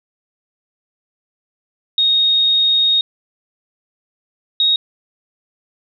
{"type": "tone pair in turn", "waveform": "sine", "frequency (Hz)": [3729, 3761], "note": ["A#7", "A#7"], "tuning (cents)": [0, 15], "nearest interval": "unison", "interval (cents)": 15, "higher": "second", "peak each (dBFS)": -11, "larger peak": "neither", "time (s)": [[1.98, 3.01], [4.6, 4.76]], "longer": "first", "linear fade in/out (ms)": 2, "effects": []}